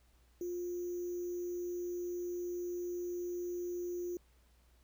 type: tone with sample-and-hold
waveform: sine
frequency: 352.3 Hz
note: F4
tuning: 15 cents sharp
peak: -36 dBFS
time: 0.41-4.17 s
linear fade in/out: 2 ms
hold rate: 6300 Hz
effects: added 60 Hz sine -65 dBFS peak until 4.83 s + pink hiss -72 dBFS RMS until 4.83 s